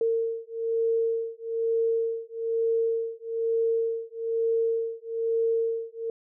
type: beating tone pair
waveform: sine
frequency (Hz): 455.5 / 456.6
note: A#4 / A#4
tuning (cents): -40 / -36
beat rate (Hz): 1.1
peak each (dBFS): -27 / -27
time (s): 0.01-6.1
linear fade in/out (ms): 2
effects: none